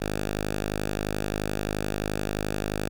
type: tone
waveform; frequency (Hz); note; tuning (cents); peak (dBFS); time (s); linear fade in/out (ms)
5% pulse; 51.5; G#1; -14; -16; 0-2.89; 10
effects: none